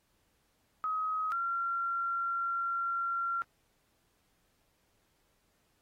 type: tone pair in turn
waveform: sine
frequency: 1267 / 1372.6 Hz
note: D#6 / F6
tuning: +31 / -30 cents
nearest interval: minor second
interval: 139 cents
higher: second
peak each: -30 / -30 dBFS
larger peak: neither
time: 0.84-1.32 / 1.32-3.42 s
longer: second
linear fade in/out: 0 ms
effects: pink hiss -74 dBFS RMS until 5.81 s + AAC 48 kbps